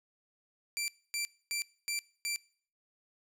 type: tone bursts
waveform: 15% pulse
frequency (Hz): 2349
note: D7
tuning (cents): 0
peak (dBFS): -26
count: 5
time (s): 0.77-2.36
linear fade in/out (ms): 0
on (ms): 110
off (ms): 260
effects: noise-tail reverb RT60 0.5 s tail -22 dB re dry